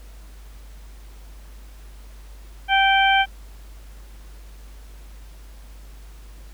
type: harmonic tone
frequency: 780 Hz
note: G5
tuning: 9 cents flat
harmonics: 1 / 2 / 3 / 4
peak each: -17 / -20 / -22 / -23 dBFS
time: 2.68-3.26 s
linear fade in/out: 50 ms
effects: added 50 Hz sine -39 dBFS peak until 6.53 s + pink hiss -52 dBFS RMS until 6.53 s